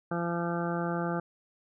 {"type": "harmonic tone", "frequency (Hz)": 171.2, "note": "F3", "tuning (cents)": -34, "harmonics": [1, 2, 3, 4, 5, 7, 8, 9], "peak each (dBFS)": [-32, -35, -37, -38, -39, -40, -41, -42], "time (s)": [0.11, 1.2], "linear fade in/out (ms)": 5, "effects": []}